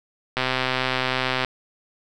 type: click train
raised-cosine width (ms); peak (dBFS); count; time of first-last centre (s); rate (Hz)
0.3; -6; 140; 0.37-1.448; 129
effects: none